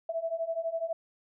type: beating tone pair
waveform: sine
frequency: 652 / 664 Hz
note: E5 / E5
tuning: -19 / +12 cents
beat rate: 12 Hz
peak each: -34 / -32 dBFS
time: 0.09-0.93 s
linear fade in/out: 5 ms
effects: none